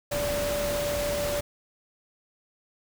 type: tone in noise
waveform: sine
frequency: 581 Hz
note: D5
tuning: 19 cents flat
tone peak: -27 dBFS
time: 0.11-1.41 s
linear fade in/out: 10 ms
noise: pink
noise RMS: -32 dBFS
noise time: 0.11-1.41 s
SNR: +2 dB
effects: none